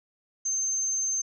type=tone; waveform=sine; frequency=6290 Hz; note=G8; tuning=5 cents sharp; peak=-25 dBFS; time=0.45-1.22 s; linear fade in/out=10 ms; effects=none